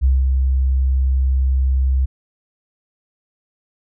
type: tone with ADSR envelope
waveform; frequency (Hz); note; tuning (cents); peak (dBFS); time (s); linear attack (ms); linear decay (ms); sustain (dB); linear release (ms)
sine; 65.7; C2; +8; -10; 0.01-2.06; 34; 190; -3; 14
effects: none